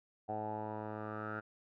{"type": "tone with low-pass filter sweep", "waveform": "10% pulse", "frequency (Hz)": 107.4, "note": "A2", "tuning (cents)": -41, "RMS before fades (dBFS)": -41, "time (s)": [0.28, 1.41], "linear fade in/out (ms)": 20, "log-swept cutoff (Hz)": [760, 1400], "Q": 8.9, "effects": []}